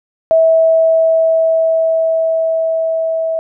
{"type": "tone with level ramp", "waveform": "sine", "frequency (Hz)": 650, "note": "E5", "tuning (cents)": -24, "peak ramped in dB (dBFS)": [-6, -14], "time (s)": [0.31, 3.39], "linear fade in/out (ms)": 0, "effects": []}